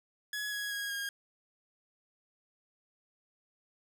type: tone with pitch steps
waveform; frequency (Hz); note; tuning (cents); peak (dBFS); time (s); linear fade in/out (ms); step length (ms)
sawtooth; 1686 / 1665.7 / 1645.6 / 1625.7; G#6 / G#6 / G#6 / G#6; +26 / +5 / -16 / -37; -31; 0.33-1.09; 2; 190
effects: none